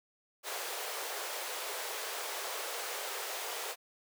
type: high-pass noise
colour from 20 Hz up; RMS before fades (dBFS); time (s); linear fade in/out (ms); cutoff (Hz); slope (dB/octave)
pink; -39; 0.43-3.76; 50; 410; 48
effects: none